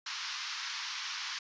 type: band-pass noise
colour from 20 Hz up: white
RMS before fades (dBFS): -39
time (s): 0.06-1.39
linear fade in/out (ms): 5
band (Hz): 960 to 5800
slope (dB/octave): 48
effects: resampled to 16000 Hz